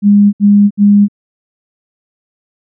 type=tone bursts; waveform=sine; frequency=203.9 Hz; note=G#3; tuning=32 cents flat; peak=-3 dBFS; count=3; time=0.02-1.084 s; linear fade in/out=50 ms; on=310 ms; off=67 ms; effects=none